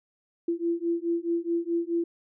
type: beating tone pair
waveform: sine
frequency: 336.6 / 341.3 Hz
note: E4 / F4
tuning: +36 / -40 cents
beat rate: 4.7 Hz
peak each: -28 dBFS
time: 0.48-2.04 s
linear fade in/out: 5 ms
effects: none